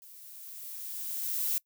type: noise with level ramp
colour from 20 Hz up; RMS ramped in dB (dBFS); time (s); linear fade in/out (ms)
violet; -52 to -29; 0.02-1.58; 0
effects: noise-tail reverb RT60 0.1 s tail -24 dB re dry